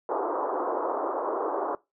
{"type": "band-pass noise", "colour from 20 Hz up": "pink", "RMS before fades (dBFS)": -29, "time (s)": [0.09, 1.75], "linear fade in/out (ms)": 2, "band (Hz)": [330, 1200], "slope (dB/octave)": 48, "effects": ["noise-tail reverb RT60 0.2 s tail -20 dB re dry"]}